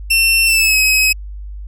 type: tone with pitch glide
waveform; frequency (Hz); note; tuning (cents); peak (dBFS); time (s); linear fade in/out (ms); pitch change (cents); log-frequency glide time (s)
sawtooth; 2700 to 2548; E7 to D#7; +41 to +41; -7; 0.1-1.13; 10; -100; 0.46-0.77
effects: added 50 Hz sine -26 dBFS peak until 1.67 s